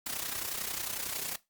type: noise with amplitude modulation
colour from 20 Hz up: white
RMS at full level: -33 dBFS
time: 0.06-1.36 s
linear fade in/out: 5 ms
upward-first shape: sine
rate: 31.1 Hz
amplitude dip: 70%
effects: noise-tail reverb RT60 0.2 s tail -18 dB re dry + Opus 48 kbps